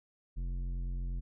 triangle tone with tanh clipping, 44.28 Hz, F1, 25 cents sharp, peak -35 dBFS, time 0.36-1.21 s, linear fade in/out 20 ms, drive 15 dB, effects none

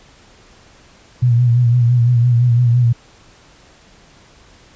sine tone with vibrato, 120.7 Hz, B2, 39 cents flat, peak -9 dBFS, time 1.22-2.93 s, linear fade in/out 10 ms, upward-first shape sine, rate 5.9 Hz, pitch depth 53 cents each way, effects pink hiss -47 dBFS RMS until 4.75 s + resampled to 16000 Hz

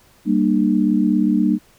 sine chord, G minor, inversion none, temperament equal with one note detuned, 196 / 233.1 / 300.7 Hz, G3 / Bb3 / D4, 0 / 0 / +41 cents, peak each -18 dBFS, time 0.25-1.59 s, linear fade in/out 50 ms, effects pink hiss -53 dBFS RMS until 1.78 s

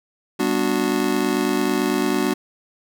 square chord, G major seventh, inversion none, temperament just, 196 / 245 / 294 / 367.5 Hz, G3 / B3 / D4 / F#4, 0 / -14 / +2 / -12 cents, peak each -27 / -25 / -24 / -24 dBFS, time 0.39-2.34 s, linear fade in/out 10 ms, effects none

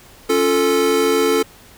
square chord, Db augmented, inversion none, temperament equal, 277.2 / 349.2 / 440 Hz, Db4 / F4 / A4, 0 / 0 / 0 cents, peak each -22 / -22 / -16 dBFS, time 0.29-1.43 s, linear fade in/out 10 ms, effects pink hiss -45 dBFS RMS until 1.77 s

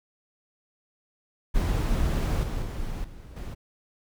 brown noise with level steps, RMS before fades -24 / -29 / -32 / -44 / -35 dBFS, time 1.54-3.55 s, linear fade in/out 20 ms, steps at 2.43 / 2.62 / 3.04 / 3.36 s, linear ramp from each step 5 ms, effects none

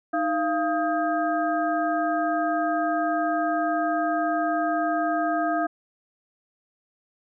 sine tone cluster, 310.6 / 689 / 1255 / 1603 Hz, D#4 / F5 / D#6 / G6, -3 / -24 / +15 / +38 cents, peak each -27 / -24 / -30 / -32 dBFS, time 0.13-5.67 s, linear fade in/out 10 ms, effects none

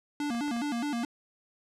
square tone with vibrato, 262.1 Hz, C4, 3 cents sharp, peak -30 dBFS, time 0.2-1.05 s, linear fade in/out 2 ms, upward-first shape square, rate 4.8 Hz, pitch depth 190 cents each way
clicks, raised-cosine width 0.5 ms, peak -30 dBFS, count 4, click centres 0.3 / 0.349 / 0.481 / 0.565 s
effects low-pass 9000 Hz 12 dB/octave

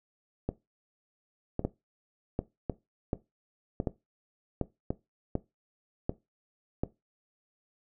two click trains, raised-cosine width 2 ms, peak -15 / -16 dBFS, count 8 / 5, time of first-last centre 1.65-6.835 / 0.49-4.905 s, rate 1.35 / 0.906 Hz, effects noise-tail reverb RT60 0.2 s tail -17 dB re dry

